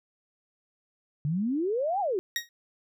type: exponential two-way sweep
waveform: sine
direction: up then down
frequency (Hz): 139.8 to 841 to 349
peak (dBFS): -25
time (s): 1.25-2.19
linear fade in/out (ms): 0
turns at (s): 2
type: tone with exponential decay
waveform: 20% pulse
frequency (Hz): 1881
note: A#6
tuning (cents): +15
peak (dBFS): -18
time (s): 2.36-2.49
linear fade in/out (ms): 1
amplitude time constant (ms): 27
effects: none